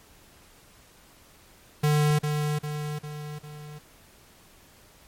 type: tone with echo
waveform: square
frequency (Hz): 149.6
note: D3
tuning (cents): +32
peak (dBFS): -20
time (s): 1.83-2.19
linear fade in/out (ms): 10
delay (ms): 400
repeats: 4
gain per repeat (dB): -5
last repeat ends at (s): 3.79
effects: pink hiss -55 dBFS RMS until 5.07 s + MP3 64 kbps